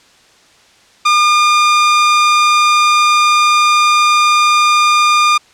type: tone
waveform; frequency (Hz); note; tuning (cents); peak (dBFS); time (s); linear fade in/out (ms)
sawtooth; 1209; D6; +50; -4; 1.05-5.38; 10
effects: white hiss -47 dBFS RMS until 5.53 s + low-pass 6000 Hz 12 dB/octave